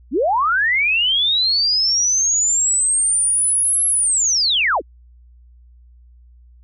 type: linear two-way sweep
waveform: sine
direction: up then down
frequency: 207.7 to 11175 to 207.7 Hz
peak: -14 dBFS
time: 0.11-4.82 s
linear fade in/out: 50 ms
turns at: 3.87 s
effects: added 60 Hz sine -44 dBFS peak until 6.63 s